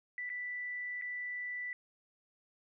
sine tone with dropouts, 1975.5 Hz, B6, in tune, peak -37 dBFS, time 0.18-1.73 s, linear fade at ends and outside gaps 1 ms, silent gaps 0.293-0.3 / 1.014-1.021 s, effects none

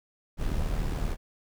brown noise with amplitude modulation, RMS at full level -26 dBFS, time 0.37-1.17 s, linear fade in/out 50 ms, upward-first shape sine, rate 76.5 Hz, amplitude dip 55%, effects none

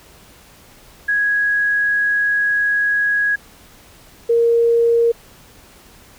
sine tone pair in turn, 1661.2 / 466.2 Hz, G#6 / A#4, 0 / 0 cents, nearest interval octave + minor seventh, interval 2200 cents, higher first, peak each -14 / -11 dBFS, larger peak second, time 1.08-3.36 / 4.29-5.12 s, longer first, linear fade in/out 10 ms, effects pink hiss -46 dBFS RMS until 6.18 s

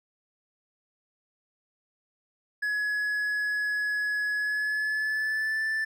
triangle tone with pitch glide, 1688 to 1761.7 Hz, G#6 to A6, +28 to +2 cents, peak -24 dBFS, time 2.62-5.85 s, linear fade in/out 10 ms, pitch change +74 cents, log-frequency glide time 4.36-5.63 s, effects none

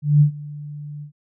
sine tone with ADSR envelope, 147.4 Hz, D3, 7 cents sharp, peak -8 dBFS, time 0.02-1.12 s, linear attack 190 ms, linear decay 99 ms, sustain -22 dB, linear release 98 ms, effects none

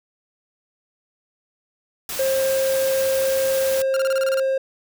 white noise, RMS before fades -29 dBFS, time 2.09-3.82 s, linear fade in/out 2 ms
triangle tone, 533 Hz, C5, 32 cents sharp, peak -16 dBFS, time 2.19-4.58 s, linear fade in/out 5 ms
sawtooth tone bursts, 1396.9 Hz, F6, in tune, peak -22 dBFS, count 9, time 3.94-4.397 s, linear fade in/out 0 ms, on 25 ms, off 29 ms
effects none

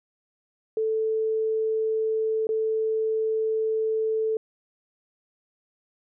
sine tone with dropouts, 440 Hz, A4, in tune, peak -22 dBFS, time 0.77-4.37 s, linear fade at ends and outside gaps 2 ms, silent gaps 2.47-2.49 s, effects none

